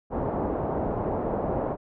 white low-pass noise, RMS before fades -28 dBFS, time 0.1-1.77 s, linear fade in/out 50 ms, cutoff 780 Hz, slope 24 dB/octave, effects none

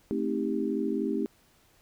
sine chord, A half-diminished seventh, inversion none, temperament just, 220 / 264 / 316.8 / 396 Hz, A3 / C4 / Eb4 / G4, 0 / +16 / +31 / +18 cents, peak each -32 dBFS, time 0.11-1.26 s, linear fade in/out 0 ms, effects pink hiss -63 dBFS RMS until 1.81 s

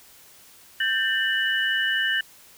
sine tone cluster, 1570 / 1794 / 2953 Hz, G6 / A6 / F#7, +2 / +33 / -4 cents, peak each -26 / -24 / -26 dBFS, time 0.8-2.21 s, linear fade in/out 5 ms, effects white hiss -51 dBFS RMS until 2.57 s

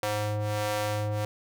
sawtooth ring-modulated tone, 210.2 Hz, G#3, 21 cents sharp, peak -20 dBFS, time 0.03-1.25 s, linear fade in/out 0 ms, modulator 316 Hz, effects none

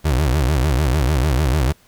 30% pulse tone with vibrato, 69.3 Hz, C#2, in tune, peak -12 dBFS, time 0.04-1.73 s, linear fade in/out 20 ms, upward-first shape sine, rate 6.7 Hz, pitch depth 240 cents each way, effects pink hiss -53 dBFS RMS until 1.87 s

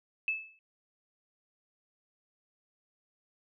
sine tone with exponential decay, 2615 Hz, E7, 15 cents flat, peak -25 dBFS, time 0.28-0.59 s, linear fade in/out 1 ms, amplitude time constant 66 ms, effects none

